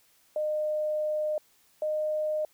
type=tone pair in turn; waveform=sine; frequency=610 / 613.5 Hz; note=D#5 / D#5; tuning=-34 / -25 cents; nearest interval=unison; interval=9 cents; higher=second; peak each=-26 / -26 dBFS; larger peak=neither; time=0.36-1.38 / 1.82-2.45 s; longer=first; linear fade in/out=2 ms; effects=white hiss -64 dBFS RMS until 2.53 s